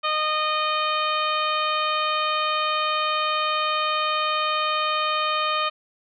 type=harmonic tone; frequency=615 Hz; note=D#5; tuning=20 cents flat; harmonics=1 / 2 / 3 / 4 / 5 / 6 / 7; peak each=-30 / -23 / -35 / -30 / -30 / -34 / -36 dBFS; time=0.03-5.7 s; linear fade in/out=20 ms; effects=none